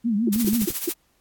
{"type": "tone with vibrato", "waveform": "sine", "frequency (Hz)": 219.1, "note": "A3", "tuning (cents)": -7, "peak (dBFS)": -19, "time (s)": [0.04, 0.66], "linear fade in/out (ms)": 20, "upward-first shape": "triangle", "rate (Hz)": 6.2, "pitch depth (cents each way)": 190}
{"type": "tone bursts", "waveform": "sine", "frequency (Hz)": 343.7, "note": "F4", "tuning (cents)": -28, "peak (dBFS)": -19, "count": 4, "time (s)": [0.27, 0.894], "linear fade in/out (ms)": 5, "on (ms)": 21, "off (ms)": 180}
{"type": "noise with tremolo", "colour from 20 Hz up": "blue", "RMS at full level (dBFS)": -26, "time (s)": [0.32, 0.93], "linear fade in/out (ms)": 10, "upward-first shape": "sine", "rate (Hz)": 14, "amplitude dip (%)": 65}
{"type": "click train", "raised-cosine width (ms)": 3, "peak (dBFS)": -22, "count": 5, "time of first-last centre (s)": [0.36, 0.705], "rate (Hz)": 11.6}
{"effects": ["pink hiss -65 dBFS RMS until 1.2 s", "AAC 64 kbps"]}